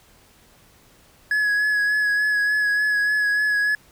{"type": "tone with vibrato", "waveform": "triangle", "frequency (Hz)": 1685, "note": "G#6", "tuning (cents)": 25, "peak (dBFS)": -16, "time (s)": [1.31, 3.75], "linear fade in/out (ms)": 2, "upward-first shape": "sine", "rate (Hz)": 3.4, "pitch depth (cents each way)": 22, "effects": ["pink hiss -54 dBFS RMS until 3.91 s"]}